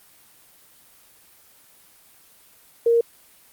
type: tone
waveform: sine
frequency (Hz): 466.2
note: A#4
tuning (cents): 0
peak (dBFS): -14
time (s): 2.86-3.01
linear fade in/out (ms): 5
effects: white hiss -53 dBFS RMS until 3.52 s + Opus 24 kbps